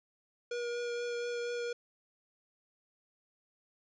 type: tone with vibrato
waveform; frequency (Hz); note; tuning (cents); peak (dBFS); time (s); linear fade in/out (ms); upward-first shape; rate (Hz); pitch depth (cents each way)
square; 478.4; A#4; +45; -35; 0.51-1.73; 5; triangle; 4.2; 13
effects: resampled to 16000 Hz + 11-bit